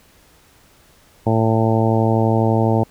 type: harmonic tone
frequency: 112 Hz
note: A2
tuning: 31 cents sharp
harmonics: 1 / 2 / 3 / 4 / 5 / 6 / 7 / 8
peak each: -17 / -20 / -22 / -23 / -24 / -25 / -25 / -26 dBFS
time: 1.26-2.84 s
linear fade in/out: 10 ms
effects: pink hiss -52 dBFS RMS until 2.9 s